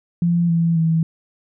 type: tone with pitch steps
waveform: sine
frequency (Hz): 171.7 / 167.1 / 162.63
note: F3 / E3 / E3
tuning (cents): -29 / +24 / -23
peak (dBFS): -14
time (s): 0.22-1.03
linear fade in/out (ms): 2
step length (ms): 270
effects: none